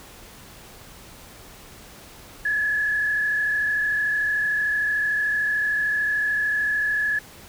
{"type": "tone with frequency modulation", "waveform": "sine", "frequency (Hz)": 1700, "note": "G#6", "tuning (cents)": 40, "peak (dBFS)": -20, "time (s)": [2.45, 7.19], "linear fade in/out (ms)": 5, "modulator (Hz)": 33.4, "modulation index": 0.95, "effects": ["pink hiss -45 dBFS RMS until 7.48 s"]}